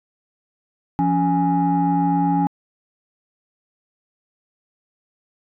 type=tone cluster; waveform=sine; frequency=172.6 / 280.4 / 829 Hz; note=F3 / C#4 / G#5; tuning=-20 / +20 / -3 cents; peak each=-19 dBFS; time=0.99-2.47 s; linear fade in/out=0 ms; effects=tanh soft clip ceiling -10 dBFS